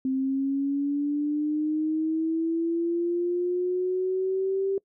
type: linear sweep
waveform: sine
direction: up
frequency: 261.6 to 392 Hz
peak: -23 dBFS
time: 0.05-4.78 s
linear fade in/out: 2 ms
effects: noise-tail reverb RT60 0.1 s tail -24 dB re dry